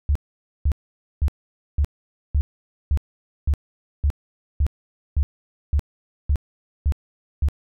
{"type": "tone bursts", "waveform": "sine", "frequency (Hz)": 71.9, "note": "D2", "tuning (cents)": -36, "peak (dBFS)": -15, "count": 14, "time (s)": [0.09, 7.486], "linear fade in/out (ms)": 0, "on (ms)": 64, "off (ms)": 500, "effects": []}